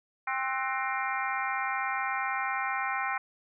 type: harmonic tone with a mistuned harmonic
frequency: 264.1 Hz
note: C4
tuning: 16 cents sharp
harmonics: 3 / 4 / 5 / 6 / 7 / 8 / 9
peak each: -34 / -35 / -36 / -37 / -37 / -38 / -39 dBFS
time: 0.27-3.18 s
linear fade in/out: 5 ms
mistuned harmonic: 6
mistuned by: -99 cents
effects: none